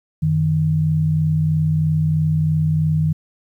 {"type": "tone pair together", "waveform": "sine", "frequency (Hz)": [92.5, 155.57], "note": ["F#2", "D#3"], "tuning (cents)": [0, 0], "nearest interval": "major sixth", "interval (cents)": 900, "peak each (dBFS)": [-23, -15], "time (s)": [0.22, 3.13], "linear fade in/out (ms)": 10, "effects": ["9-bit"]}